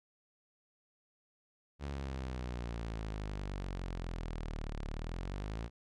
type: exponential two-way sweep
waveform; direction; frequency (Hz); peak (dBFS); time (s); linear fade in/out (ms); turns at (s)
sawtooth; down then up; 71.8 to 35.73 to 59.5; -34; 1.79-5.7; 50; 4.85
effects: low-pass 6000 Hz 12 dB/octave